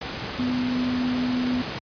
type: tone in noise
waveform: sine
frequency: 250 Hz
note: B3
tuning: 21 cents sharp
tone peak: -22 dBFS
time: 0.39-1.62 s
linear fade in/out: 5 ms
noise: pink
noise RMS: -31 dBFS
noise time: 0.01-1.79 s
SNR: +6 dB
effects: high-pass 80 Hz 12 dB/octave + resampled to 11025 Hz